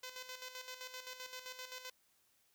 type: tone with tremolo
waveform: 5% pulse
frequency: 509 Hz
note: C5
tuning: 48 cents flat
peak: -33 dBFS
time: 0.03-1.9 s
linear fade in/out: 5 ms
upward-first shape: square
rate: 7.7 Hz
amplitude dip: 60%
effects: white hiss -74 dBFS RMS until 2.54 s